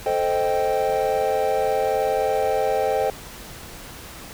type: chord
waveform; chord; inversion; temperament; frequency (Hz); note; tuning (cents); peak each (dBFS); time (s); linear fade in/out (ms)
triangle; A half-diminished seventh; none; equal; 440 / 523.3 / 622.3 / 784; A4 / C5 / Eb5 / G5; 0 / 0 / 0 / 0; -23 / -22 / -24 / -22; 0.06-3.1; 2
effects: pink hiss -39 dBFS RMS until 4.33 s